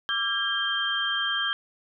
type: tone cluster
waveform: sine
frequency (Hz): 1166 / 1354 / 1614 / 3165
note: D6 / E6 / G#6 / G7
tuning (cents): -13 / +46 / -50 / +16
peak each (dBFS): -34 / -35 / -28 / -27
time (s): 0.09-1.53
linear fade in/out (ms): 0
effects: none